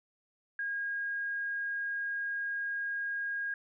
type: tone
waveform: sine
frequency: 1630 Hz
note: G#6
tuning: 33 cents flat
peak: -32 dBFS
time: 0.59-3.54 s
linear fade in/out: 2 ms
effects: none